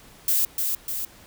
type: noise with echo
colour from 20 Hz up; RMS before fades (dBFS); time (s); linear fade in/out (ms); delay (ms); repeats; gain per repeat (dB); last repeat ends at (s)
violet; -21; 0.28-0.45; 2; 300; 2; -4; 1.05
effects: pink hiss -50 dBFS RMS until 1.26 s